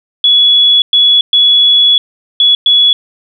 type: tone bursts at uneven times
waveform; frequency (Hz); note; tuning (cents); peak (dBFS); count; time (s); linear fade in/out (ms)
sine; 3388; G#7; +34; -4; 5; 0.24-0.82 / 0.93-1.21 / 1.33-1.98 / 2.4-2.55 / 2.66-2.93; 2
effects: none

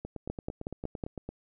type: two click trains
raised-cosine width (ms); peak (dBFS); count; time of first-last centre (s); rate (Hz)
2; -24 / -20; 12 / 5; 0.05-1.29 / 0.3-1.038; 8.87 / 5.42
effects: none

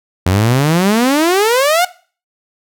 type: exponential sweep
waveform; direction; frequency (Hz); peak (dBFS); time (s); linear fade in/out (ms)
sawtooth; up; 87.31 to 742; -6; 0.26-1.85; 5
effects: noise-tail reverb RT60 0.4 s tail -19 dB re dry

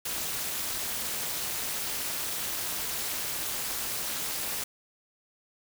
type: noise with amplitude modulation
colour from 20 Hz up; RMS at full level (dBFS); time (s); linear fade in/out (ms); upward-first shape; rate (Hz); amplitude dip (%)
white; -29; 0.05-4.64; 5; sine; 283; 85
effects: none

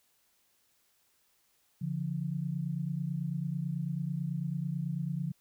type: tone pair together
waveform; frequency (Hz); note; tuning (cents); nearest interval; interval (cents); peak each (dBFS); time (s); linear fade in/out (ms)
sine; 143 / 172.1; D3 / F3; -46 / -25; minor third; 321; -34 / -34; 1.81-5.32; 10
effects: white hiss -71 dBFS RMS until 5.4 s

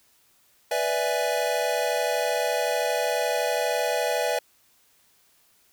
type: chord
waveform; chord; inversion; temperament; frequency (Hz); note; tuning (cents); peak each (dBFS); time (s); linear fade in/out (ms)
square; E dominant seventh; second; equal; 493.9 / 587.3 / 659.3 / 830.6; B4 / D5 / E5 / G#5; 0 / 0 / 0 / 0; -29 / -29 / -29 / -31; 0.71-4.39; 5
effects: white hiss -62 dBFS RMS until 5.72 s

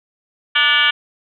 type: tone with frequency modulation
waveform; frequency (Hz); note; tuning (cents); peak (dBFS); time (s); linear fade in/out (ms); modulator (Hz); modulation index
sine; 2294; D7; -41; -11; 0.55-0.91; 10; 276; 3.7
effects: none

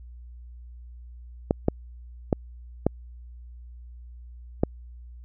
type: clicks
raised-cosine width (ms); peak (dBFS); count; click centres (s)
2; -6; 5; 1.509 / 1.684 / 2.328 / 2.866 / 4.635
effects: added 60 Hz sine -41 dBFS peak until 5.24 s

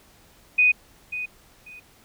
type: tone with echo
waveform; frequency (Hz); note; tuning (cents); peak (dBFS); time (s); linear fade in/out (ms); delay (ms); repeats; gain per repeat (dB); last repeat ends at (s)
sine; 2489; D#7; 0; -14; 0.58-0.72; 10; 540; 2; -13; 1.8
effects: pink hiss -55 dBFS RMS until 2.04 s

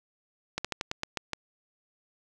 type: slowing click train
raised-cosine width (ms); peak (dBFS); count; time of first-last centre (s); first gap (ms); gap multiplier
0.2; -13; 8; 0.58-1.333; 66; 1.16
effects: none

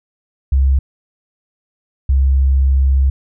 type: tone pair in turn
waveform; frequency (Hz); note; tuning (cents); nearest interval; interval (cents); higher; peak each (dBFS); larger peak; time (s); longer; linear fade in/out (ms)
sine; 67.2 / 67.2; C2 / C2; +47 / +47; unison; 0; neither; -9; neither; 0.52-0.79 / 2.09-3.1; second; 5
effects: none

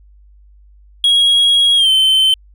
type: tone with pitch glide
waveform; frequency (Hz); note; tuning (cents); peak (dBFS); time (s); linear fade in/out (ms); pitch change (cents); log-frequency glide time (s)
triangle; 3303 to 3082; G#7 to G7; -10 to -30; -7; 1.04-2.34; 2; -120; 1.76-1.89
effects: added 50 Hz sine -42 dBFS peak until 2.54 s

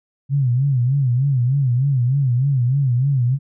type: tone with vibrato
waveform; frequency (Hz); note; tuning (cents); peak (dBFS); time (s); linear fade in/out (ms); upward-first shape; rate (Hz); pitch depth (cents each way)
sine; 130.81; C3; 0; -14; 0.29-3.39; 50; sine; 3.3; 150
effects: none

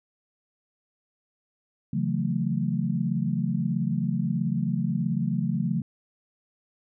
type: chord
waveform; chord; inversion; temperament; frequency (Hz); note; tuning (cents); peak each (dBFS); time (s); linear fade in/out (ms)
sine; F# minor seventh; second; just; 138.75 / 166.5 / 185 / 222; C#3 / E3 / F#3 / A3; +2 / +18 / 0 / +16; -29; 1.93-5.82; 5
effects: none

